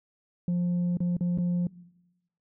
sine tone with dropouts, 176 Hz, F3, 14 cents sharp, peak -21 dBFS, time 0.48-1.67 s, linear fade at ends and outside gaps 2 ms, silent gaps 0.971-1.004 / 1.168-1.208 / 1.376-1.385 s, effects noise-tail reverb RT60 1.0 s tail -22 dB re dry + tanh soft clip ceiling -23 dBFS

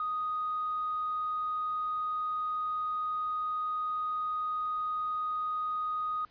triangle tone with tanh clipping, 1244.5 Hz, D#6, in tune, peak -30 dBFS, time 0-6.25 s, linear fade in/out 2 ms, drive 4 dB, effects pink hiss -63 dBFS RMS until 6.3 s + resampled to 11025 Hz

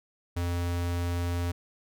square tone, 87 Hz, F2, 6 cents flat, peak -28 dBFS, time 0.36-1.52 s, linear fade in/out 10 ms, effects none

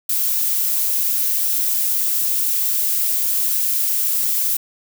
violet noise, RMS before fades -19 dBFS, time 0.09-4.57 s, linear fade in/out 5 ms, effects none

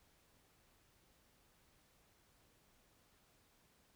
silence, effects pink hiss -72 dBFS RMS until 3.95 s

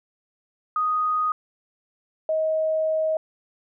sine tone pair in turn, 1244.5 / 631.7 Hz, D#6 / D#5, 0 / +26 cents, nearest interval octave, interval 1174 cents, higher first, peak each -20 dBFS, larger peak neither, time 0.76-1.32 / 2.29-3.17 s, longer second, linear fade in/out 2 ms, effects none

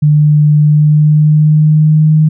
sine tone with pitch glide, 149.8 to 155.08 Hz, D3 to D#3, +35 to -5 cents, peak -4 dBFS, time 0.02-2.29 s, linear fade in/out 10 ms, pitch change +60 cents, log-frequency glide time 0.57-2.14 s, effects none

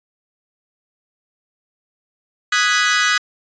sawtooth chord, G# minor seventh, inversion second, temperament equal, 1244.5 / 1480 / 1661.2 / 1975.5 Hz, D#6 / F#6 / G#6 / B6, 0 / 0 / 0 / 0 cents, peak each -16 dBFS, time 2.52-3.18 s, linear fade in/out 5 ms, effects resampled to 16000 Hz

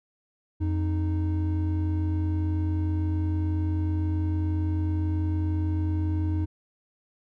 triangle tone pair together, 86.99 / 310 Hz, F2 / D#4, -6 / -6 cents, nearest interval octave + minor seventh, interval 2200 cents, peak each -22 / -29 dBFS, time 0.6-6.46 s, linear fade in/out 20 ms, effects none

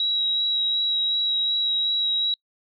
sine tone with vibrato, 3862 Hz, B7, 39 cents flat, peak -20 dBFS, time 0-2.34 s, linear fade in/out 2 ms, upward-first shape sine, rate 2.7 Hz, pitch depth 11 cents each way, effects noise-tail reverb RT60 0.1 s tail -26 dB re dry

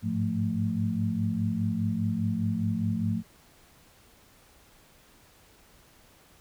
sine tone cluster, 101.2 / 106.1 / 176.8 / 221.8 Hz, G#2 / G#2 / F3 / A3, -44 / +38 / +22 / +14 cents, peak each -34 / -31 / -31 / -29 dBFS, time 0.02-3.23 s, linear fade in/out 50 ms, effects pink hiss -58 dBFS RMS until 6.4 s

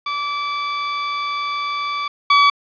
sawtooth tone pair in turn, 1158 / 1142.7 Hz, D6 / D6, -25 / -48 cents, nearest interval unison, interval 23 cents, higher first, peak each -17 / -6 dBFS, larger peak second, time 0.06-2.08 / 2.3-2.5 s, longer first, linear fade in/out 5 ms, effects resampled to 11025 Hz + 7-bit

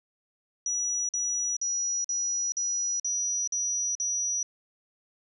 sine tone bursts, 5850 Hz, F#8, 21 cents flat, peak -26 dBFS, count 8, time 0.66-4.429 s, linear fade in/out 2 ms, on 430 ms, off 47 ms, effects none

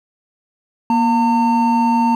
triangle tone pair together, 236.8 / 907.6 Hz, A#3 / A#5, +27 / -47 cents, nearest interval octave + major seventh, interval 2326 cents, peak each -13 dBFS, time 0.9-2.15 s, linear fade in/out 2 ms, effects none

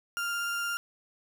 35% pulse tone with vibrato, 1396.9 Hz, F6, in tune, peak -28 dBFS, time 0.17-0.77 s, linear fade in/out 0 ms, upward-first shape sine, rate 17 Hz, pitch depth 9 cents each way, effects none

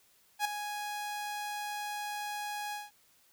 sawtooth tone with ADSR envelope, 830.6 Hz, G#5, in tune, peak -22 dBFS, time 0.39-2.91 s, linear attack 60 ms, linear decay 6 ms, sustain -10 dB, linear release 180 ms, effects white hiss -66 dBFS RMS until 3.32 s

